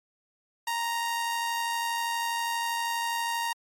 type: tone with amplitude modulation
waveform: sawtooth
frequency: 932.3 Hz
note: A#5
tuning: in tune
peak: -22 dBFS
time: 0.67-3.53 s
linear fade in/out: 5 ms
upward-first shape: sine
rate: 92.4 Hz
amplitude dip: 35%
effects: MP3 64 kbps